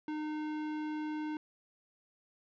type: tone with tanh clipping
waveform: sine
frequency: 305.5 Hz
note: D#4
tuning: 32 cents flat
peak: -37 dBFS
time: 0.08-1.37 s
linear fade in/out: 2 ms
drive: 17 dB
effects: none